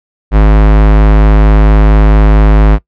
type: tone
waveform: square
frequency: 52.2 Hz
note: G#1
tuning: 10 cents sharp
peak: -3 dBFS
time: 0.31-2.79 s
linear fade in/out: 50 ms
effects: noise-tail reverb RT60 0.1 s tail -21 dB re dry + low-pass 2000 Hz 12 dB/octave